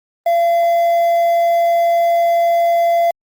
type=tone with quantisation; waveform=triangle; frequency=682 Hz; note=F5; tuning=41 cents flat; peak=-9 dBFS; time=0.26-3.11 s; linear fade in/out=5 ms; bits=6; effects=Opus 32 kbps